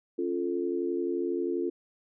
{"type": "chord", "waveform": "sine", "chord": "Db augmented", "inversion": "none", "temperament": "equal", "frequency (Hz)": [277.2, 349.2, 440], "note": ["Db4", "F4", "A4"], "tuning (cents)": [0, 0, 0], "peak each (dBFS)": [-34, -29, -34], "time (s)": [0.18, 1.7], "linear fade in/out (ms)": 10, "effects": []}